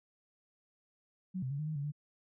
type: tone with pitch steps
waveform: sine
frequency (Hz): 185.6 / 129.5 / 141.1 / 152.5 / 155.8 / 141.8 / 147.7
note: F#3 / C3 / C#3 / D#3 / D#3 / C#3 / D3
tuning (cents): +6 / -17 / +31 / -34 / +3 / +40 / +10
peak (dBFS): -34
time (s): 1.34-1.921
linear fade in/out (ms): 20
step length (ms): 83
effects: none